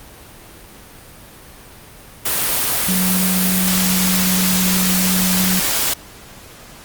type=tone in noise; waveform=sine; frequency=185 Hz; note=F#3; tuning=in tune; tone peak=-17 dBFS; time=2.88-5.6 s; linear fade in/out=10 ms; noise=white; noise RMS=-18 dBFS; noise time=2.25-5.94 s; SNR=-2 dB; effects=pink hiss -40 dBFS RMS until 6.84 s + Opus 32 kbps